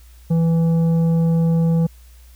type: tone with tanh clipping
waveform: sine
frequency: 165.3 Hz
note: E3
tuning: 5 cents sharp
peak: -15 dBFS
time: 0.3-1.87 s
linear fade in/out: 10 ms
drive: 8 dB
effects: added 60 Hz sine -42 dBFS peak until 2.35 s + white hiss -54 dBFS RMS until 2.35 s